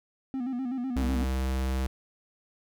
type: tone with vibrato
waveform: triangle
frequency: 253.8 Hz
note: B3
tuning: 47 cents sharp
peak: -27 dBFS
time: 0.34-1.24 s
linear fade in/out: 0 ms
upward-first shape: square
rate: 8 Hz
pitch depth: 78 cents each way
type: tone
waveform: square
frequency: 65.41 Hz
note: C2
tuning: in tune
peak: -27 dBFS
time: 0.96-1.87 s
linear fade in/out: 5 ms
effects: none